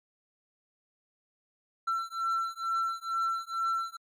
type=beating tone pair; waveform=triangle; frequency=1345 / 1347.2 Hz; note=E6 / E6; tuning=+34 / +37 cents; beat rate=2.2 Hz; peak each=-30 dBFS; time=1.87-3.97 s; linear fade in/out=10 ms; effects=MP3 96 kbps